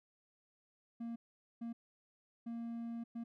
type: tone bursts at uneven times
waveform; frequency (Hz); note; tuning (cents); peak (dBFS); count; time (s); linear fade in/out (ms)
triangle; 232.4; A#3; -5; -38; 4; 1-1.16 / 1.61-1.73 / 2.46-3.04 / 3.15-3.24; 10
effects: none